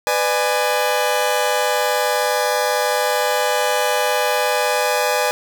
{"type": "chord", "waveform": "sawtooth", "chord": "G# diminished", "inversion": "first", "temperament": "just", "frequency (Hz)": [498.4, 598, 830.6], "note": ["B4", "D5", "G#5"], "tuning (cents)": [16, 31, 0], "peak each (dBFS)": -17, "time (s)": [0.07, 5.31], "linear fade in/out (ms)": 0, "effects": ["8-bit"]}